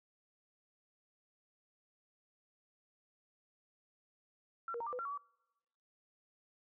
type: tone with pitch steps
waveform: sine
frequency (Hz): 1359 / 471.9 / 926 / 1185 / 498.5 / 1369 / 1128 / 1148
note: F6 / A#4 / A#5 / D6 / B4 / F6 / C#6 / D6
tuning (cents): -48 / +21 / -12 / +15 / +16 / -35 / +30 / -40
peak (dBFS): -38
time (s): 4.68-5.176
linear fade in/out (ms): 2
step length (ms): 62
effects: noise-tail reverb RT60 1.0 s tail -26 dB re dry